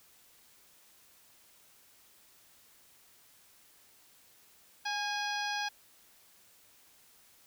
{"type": "harmonic tone with a mistuned harmonic", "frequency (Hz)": 830.6, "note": "G#5", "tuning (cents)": 0, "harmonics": [1, 2, 3, 4, 5, 6, 7], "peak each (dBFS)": [-36, -37, -42, -42, -45, -42, -47], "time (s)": [4.85, 5.69], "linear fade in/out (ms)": 10, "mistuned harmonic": 2, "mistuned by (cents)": -36, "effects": ["white hiss -62 dBFS RMS until 7.46 s"]}